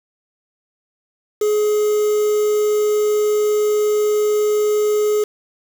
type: tone with quantisation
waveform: triangle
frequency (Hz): 421.7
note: G#4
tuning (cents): +26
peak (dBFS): -12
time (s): 1.41-5.24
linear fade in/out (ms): 5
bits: 5
effects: none